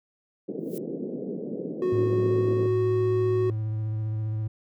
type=band-pass noise; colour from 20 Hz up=white; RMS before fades=-33 dBFS; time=0.48-2.67 s; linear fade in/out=10 ms; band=160 to 490 Hz; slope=48 dB/octave
type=noise with exponential growth; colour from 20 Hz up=violet; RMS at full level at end=-39 dBFS; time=0.59-0.78 s; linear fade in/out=2 ms; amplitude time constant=40 ms
type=tone with pitch glide; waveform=triangle; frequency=366.1 to 369.3 Hz; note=F#4 to F#4; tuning=-18 to -3 cents; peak=-20 dBFS; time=1.82-3.5 s; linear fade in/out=2 ms; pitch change=+15 cents; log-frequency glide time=2.06-2.46 s
type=tone with vibrato; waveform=triangle; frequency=108.7 Hz; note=A2; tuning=21 cents flat; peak=-24 dBFS; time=1.92-4.48 s; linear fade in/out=10 ms; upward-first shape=square; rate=15 Hz; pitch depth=16 cents each way
effects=none